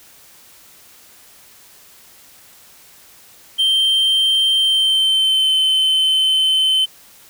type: tone with pitch glide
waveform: triangle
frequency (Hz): 3139 to 3069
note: G7 to G7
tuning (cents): +2 to -37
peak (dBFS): -11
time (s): 3.58-6.86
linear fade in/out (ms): 20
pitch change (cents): -39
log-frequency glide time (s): 4.57-5.54
effects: white hiss -46 dBFS RMS until 7.29 s